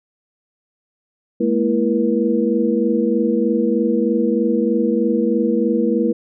sine tone cluster, 212.6 / 235.8 / 332.1 / 478.4 Hz, G#3 / A#3 / E4 / A#4, +41 / +20 / +13 / +45 cents, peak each -20 dBFS, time 1.4-6.13 s, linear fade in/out 10 ms, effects none

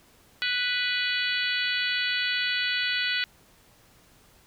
harmonic tone with a mistuned harmonic, 493.9 Hz, B4, in tune, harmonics 3 / 4 / 5 / 6 / 7 / 8 / 9, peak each -30 / -31 / -32 / -33 / -33 / -34 / -35 dBFS, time 0.42-3.24 s, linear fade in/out 0 ms, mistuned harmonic 7, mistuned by -40 cents, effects pink hiss -58 dBFS RMS until 4.46 s

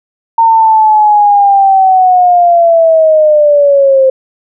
sine linear sweep, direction down, 916 to 523.3 Hz, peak -3 dBFS, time 0.38-4.1 s, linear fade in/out 5 ms, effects none

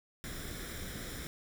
pink noise with comb filter, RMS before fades -42 dBFS, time 0.24-1.27 s, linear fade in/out 0 ms, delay 0.55 ms, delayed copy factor +0.65, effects none

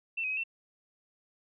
sine tone with pitch steps, 2685 / 2524 / 2542 / 2692 Hz, E7 / D#7 / D#7 / E7, +31 / +24 / +36 / +36 cents, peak -30 dBFS, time 0.17-0.438 s, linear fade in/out 10 ms, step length 67 ms, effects none

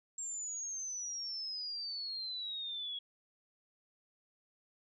sine exponential sweep, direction down, 7500 to 3322 Hz, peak -38 dBFS, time 0.18-2.99 s, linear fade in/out 5 ms, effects none

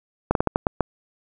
slowing click train, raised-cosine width 1 ms, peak -4 dBFS, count 7, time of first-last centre 0.31-0.807 s, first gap 42 ms, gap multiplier 1.27, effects none

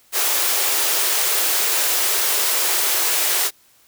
white high-pass noise, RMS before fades -19 dBFS, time 0.12-3.51 s, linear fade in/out 50 ms, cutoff 330 Hz, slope 96 dB/octave, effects white hiss -55 dBFS RMS until 3.87 s

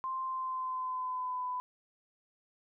sine tone with pitch glide, 1046.5 to 1000.4 Hz, C6 to B5, 0 to +22 cents, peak -33 dBFS, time 0.04-1.6 s, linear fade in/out 0 ms, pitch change -78 cents, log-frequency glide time 0.23-1.47 s, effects none

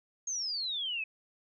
sine exponential sweep, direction down, 6560 to 2517 Hz, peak -32 dBFS, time 0.27-1.04 s, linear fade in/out 5 ms, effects none

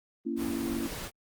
sine chord, A# diminished, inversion none, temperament just, 233.1 / 279.7 / 335.6 Hz, A#3 / C#4 / E4, 0 / +16 / +31 cents, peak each -34 dBFS, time 0.25-0.88 s, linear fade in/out 20 ms
pink noise, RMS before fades -39 dBFS, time 0.36-1.11 s, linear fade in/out 50 ms
effects Opus 24 kbps

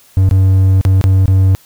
triangle tone with dropouts, 95.1 Hz, F#2, 48 cents sharp, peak -4 dBFS, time 0.17-1.55 s, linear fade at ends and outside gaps 0 ms, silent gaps 0.291-0.311 / 0.812-0.851 / 1.013-1.04 / 1.258-1.28 s, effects white hiss -46 dBFS RMS until 1.65 s

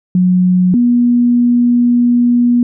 sine tone pair in turn, 181.9 / 241.6 Hz, F#3 / B3, -29 / -38 cents, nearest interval perfect fourth, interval 491 cents, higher second, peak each -7 dBFS, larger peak neither, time 0.15-0.74 / 0.74-2.63 s, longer second, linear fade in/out 2 ms, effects none

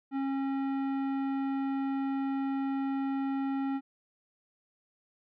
triangle tone with tanh clipping, 272 Hz, C#4, 33 cents flat, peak -31 dBFS, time 0.11-3.81 s, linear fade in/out 50 ms, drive 18 dB, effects none

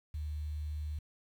sine tone with quantisation, 75.4 Hz, D2, 46 cents sharp, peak -35 dBFS, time 0.14-0.99 s, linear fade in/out 5 ms, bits 10, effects none

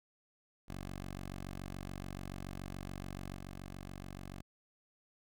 10% pulse tone with level steps, 47 Hz, F#1, 28 cents sharp, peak -34 / -37 dBFS, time 0.68-4.42 s, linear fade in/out 10 ms, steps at 3.35 s, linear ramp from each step 20 ms, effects none

